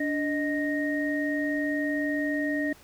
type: tone cluster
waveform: sine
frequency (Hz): 292.1 / 620 / 1862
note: D4 / D#5 / A#6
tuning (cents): -9 / -6 / -2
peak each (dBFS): -27 / -33 / -31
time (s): 0-2.73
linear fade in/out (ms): 5
effects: pink hiss -54 dBFS RMS until 2.83 s